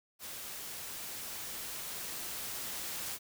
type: noise with level ramp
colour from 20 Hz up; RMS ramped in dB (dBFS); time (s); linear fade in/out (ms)
white; -44 to -39; 0.19-3.19; 50
effects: none